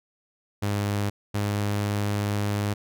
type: tone pair in turn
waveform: sawtooth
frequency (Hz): 102.1 / 102.75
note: G#2 / G#2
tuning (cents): -29 / -18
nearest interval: unison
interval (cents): 11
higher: second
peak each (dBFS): -20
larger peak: neither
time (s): 0.62-1.1 / 1.34-2.74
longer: second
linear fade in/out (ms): 10
effects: none